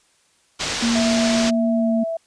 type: low-pass noise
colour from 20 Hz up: white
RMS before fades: -25 dBFS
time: 0.59-1.51 s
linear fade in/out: 20 ms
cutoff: 6400 Hz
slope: 24 dB/octave
type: tone with pitch glide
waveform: sine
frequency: 233.1 to 229.6 Hz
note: A#3 to A#3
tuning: 0 to -26 cents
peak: -17 dBFS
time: 0.82-2.04 s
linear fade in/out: 10 ms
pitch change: -26 cents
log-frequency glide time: 1.73-1.91 s
type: tone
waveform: sine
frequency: 659.3 Hz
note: E5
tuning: in tune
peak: -22 dBFS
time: 0.95-2.17 s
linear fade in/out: 5 ms
effects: white hiss -60 dBFS RMS until 2.26 s + resampled to 22050 Hz